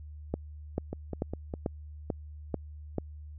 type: two click trains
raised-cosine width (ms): 2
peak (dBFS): -16 / -21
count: 7 / 4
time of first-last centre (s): 0.34-2.983 / 0.93-1.539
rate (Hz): 2.27 / 4.93
effects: added 75 Hz sine -42 dBFS peak until 3.38 s